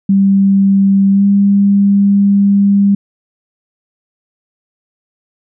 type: tone with pitch glide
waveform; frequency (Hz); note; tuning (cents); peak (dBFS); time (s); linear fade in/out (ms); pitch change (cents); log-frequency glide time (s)
sine; 196 to 199.89; G3 to G3; 0 to +34; -6; 0.09-2.95; 5; +34; 1.11-1.25
effects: none